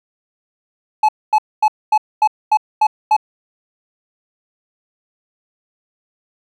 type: tone bursts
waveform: triangle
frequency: 858 Hz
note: A5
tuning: 44 cents flat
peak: -7 dBFS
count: 8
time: 1.03-3.166 s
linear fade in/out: 5 ms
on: 57 ms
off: 240 ms
effects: none